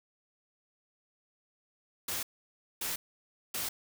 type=noise bursts; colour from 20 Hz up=white; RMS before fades=-35 dBFS; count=3; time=2.08-3.69 s; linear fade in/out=5 ms; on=150 ms; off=580 ms; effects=none